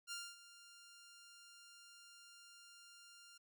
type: tone with ADSR envelope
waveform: 10% pulse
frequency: 1396.9 Hz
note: F6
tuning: in tune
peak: -35 dBFS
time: 0.07-3.38 s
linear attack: 46 ms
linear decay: 240 ms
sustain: -16 dB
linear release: 9 ms
effects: none